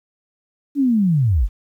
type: linear sweep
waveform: sine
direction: down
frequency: 292.7 to 36.71 Hz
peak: -13 dBFS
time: 0.75-1.49 s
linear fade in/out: 50 ms
effects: 9-bit